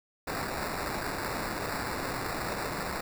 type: noise with sample-and-hold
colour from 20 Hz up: violet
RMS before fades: -34 dBFS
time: 0.27-3.01 s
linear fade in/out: 5 ms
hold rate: 3150 Hz
effects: none